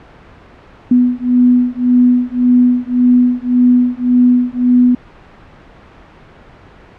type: beating tone pair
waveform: sine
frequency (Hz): 246.4 / 248.2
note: B3 / B3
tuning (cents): -4 / +9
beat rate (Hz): 1.8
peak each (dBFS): -11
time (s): 0.91-4.95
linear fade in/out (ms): 5
effects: pink hiss -40 dBFS RMS until 6.98 s + low-pass 2000 Hz 12 dB/octave